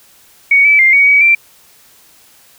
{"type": "tone with pitch steps", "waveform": "sine", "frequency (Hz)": [2237, 2305, 2105, 2246, 2269, 2352], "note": ["C#7", "D7", "C7", "C#7", "C#7", "D7"], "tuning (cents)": [15, -33, 10, 22, 40, 2], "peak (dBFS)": -5, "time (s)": [0.51, 1.35], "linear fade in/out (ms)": 5, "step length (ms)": 140, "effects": ["white hiss -46 dBFS RMS until 2.58 s"]}